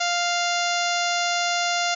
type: harmonic tone with a mistuned harmonic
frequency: 698.5 Hz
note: F5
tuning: in tune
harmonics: 1 / 2 / 3 / 4 / 5 / 6 / 7 / 8 / 9 / 10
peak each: -25 / -28 / -30 / -31 / -32 / -33 / -33 / -34 / -35 / -35 dBFS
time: 0-1.95 s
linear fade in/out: 10 ms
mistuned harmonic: 10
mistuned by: -33 cents
effects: none